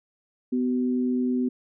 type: tone pair together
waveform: sine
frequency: 250 / 379 Hz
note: B3 / F#4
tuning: +21 / +42 cents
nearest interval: perfect fifth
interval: 721 cents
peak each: -22 / -31 dBFS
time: 0.52-1.49 s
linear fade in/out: 10 ms
effects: none